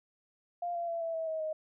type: tone with pitch steps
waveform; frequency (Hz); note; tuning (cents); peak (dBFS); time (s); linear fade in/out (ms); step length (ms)
sine; 698.5 / 685.7 / 673.1 / 660.8 / 648.7 / 636.8 / 625.2; F5 / F5 / E5 / E5 / E5 / D#5 / D#5; 0 / -32 / +36 / +4 / -28 / +40 / +8; -32; 0.62-1.53; 5; 130
effects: none